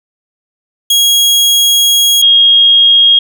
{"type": "tone pair in turn", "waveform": ["sawtooth", "sine"], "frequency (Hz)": [3300, 3262], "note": ["G#7", "G#7"], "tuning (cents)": [-12, -32], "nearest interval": "unison", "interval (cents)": 20, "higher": "first", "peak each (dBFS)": -3, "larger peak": "neither", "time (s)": [[0.9, 2.22], [2.22, 3.19]], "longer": "first", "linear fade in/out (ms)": 5, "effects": []}